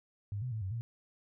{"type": "tone with pitch steps", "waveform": "sine", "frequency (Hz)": [101.9, 126.1, 109.7, 94.6, 116.2], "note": ["G#2", "B2", "A2", "F#2", "A#2"], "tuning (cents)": [-32, 36, -5, 39, -5], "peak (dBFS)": -34, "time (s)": [0.32, 0.81], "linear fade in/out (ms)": 0, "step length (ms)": 98, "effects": []}